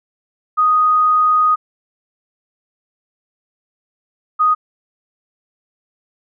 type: tone pair in turn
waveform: sine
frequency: 1244.5 / 1244.5 Hz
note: D#6 / D#6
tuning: 0 / 0 cents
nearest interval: unison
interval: 0 cents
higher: neither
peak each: -10 dBFS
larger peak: neither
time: 0.57-1.56 / 4.39-4.55 s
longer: first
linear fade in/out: 20 ms
effects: none